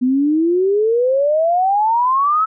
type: exponential sweep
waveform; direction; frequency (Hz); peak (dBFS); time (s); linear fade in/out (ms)
sine; up; 246.5 to 1318.5; -12; 0.01-2.46; 20
effects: none